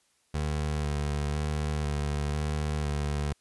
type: tone with vibrato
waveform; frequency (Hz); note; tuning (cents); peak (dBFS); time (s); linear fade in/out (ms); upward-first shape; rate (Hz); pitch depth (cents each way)
25% pulse; 74.2; D2; +18; -24; 0.34-3.33; 5; square; 1; 25
effects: white hiss -69 dBFS RMS until 3.4 s + resampled to 24000 Hz